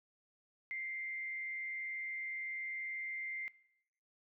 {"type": "tone with frequency modulation", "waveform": "sine", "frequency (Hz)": 2093, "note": "C7", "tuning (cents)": 0, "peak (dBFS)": -38, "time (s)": [0.71, 3.48], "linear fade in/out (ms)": 0, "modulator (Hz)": 122, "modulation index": 0.35, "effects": ["noise-tail reverb RT60 0.8 s tail -21 dB re dry"]}